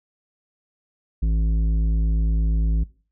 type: tone with tanh clipping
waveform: triangle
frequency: 54.3 Hz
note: A1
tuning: 22 cents flat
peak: -19 dBFS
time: 1.22-2.84 s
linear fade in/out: 10 ms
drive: 14 dB
effects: noise-tail reverb RT60 0.4 s tail -21 dB re dry